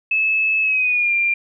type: tone with pitch glide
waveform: sine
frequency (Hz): 2602 to 2386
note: E7 to D7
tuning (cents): -23 to +27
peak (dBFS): -15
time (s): 0.11-1.34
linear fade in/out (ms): 5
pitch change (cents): -150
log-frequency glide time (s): 0.61-1.13
effects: none